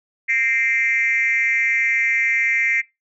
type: tone with frequency modulation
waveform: sine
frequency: 2093 Hz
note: C7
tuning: in tune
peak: -15 dBFS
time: 0.28-2.82 s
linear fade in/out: 20 ms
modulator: 245 Hz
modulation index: 0.91
effects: noise-tail reverb RT60 0.2 s tail -21 dB re dry + tanh soft clip ceiling -11 dBFS